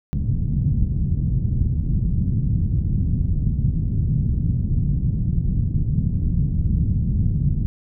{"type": "low-pass noise", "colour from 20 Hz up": "white", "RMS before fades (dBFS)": -20, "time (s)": [0.13, 7.66], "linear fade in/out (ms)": 0, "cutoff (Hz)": 160, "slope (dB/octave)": 24, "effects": []}